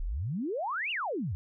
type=exponential two-way sweep; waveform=sine; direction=up then down; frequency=30.75 to 2960 to 76.9 Hz; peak=-30 dBFS; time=0-1.35 s; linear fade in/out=0 ms; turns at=0.91 s; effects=none